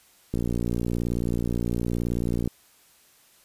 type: click train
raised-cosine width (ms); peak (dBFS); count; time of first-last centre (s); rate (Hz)
3; -14; 127; 0.34-2.476; 59
effects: white hiss -58 dBFS RMS until 3.44 s + resampled to 32000 Hz